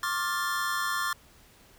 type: chord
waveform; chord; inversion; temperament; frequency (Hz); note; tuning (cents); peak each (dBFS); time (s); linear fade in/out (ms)
square; D minor seventh; third; equal with one note detuned; 1074.1 / 1174.7 / 1396.9 / 1760; C6 / D6 / F6 / A6; +45 / 0 / 0 / 0; -34; 0.03-1.13; 2
effects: pink hiss -57 dBFS RMS until 1.78 s